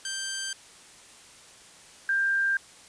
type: tone pair in turn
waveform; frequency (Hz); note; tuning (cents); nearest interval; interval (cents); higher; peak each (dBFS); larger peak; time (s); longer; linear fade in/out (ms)
10% pulse / sine; 1575 / 1588.7; G6 / G6; +8 / +23; unison; 15; second; -22; neither; 0.05-0.53 / 2.09-2.57; neither; 2
effects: white hiss -51 dBFS RMS until 2.88 s + resampled to 22050 Hz